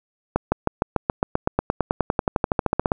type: accelerating click train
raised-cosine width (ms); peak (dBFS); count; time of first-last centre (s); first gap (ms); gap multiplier
1; -4; 26; 0.36-2.918; 160; 0.96
effects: none